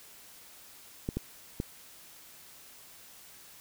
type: clicks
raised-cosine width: 3 ms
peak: -18 dBFS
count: 3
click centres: 1.089 / 1.17 / 1.601 s
effects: white hiss -53 dBFS RMS until 3.6 s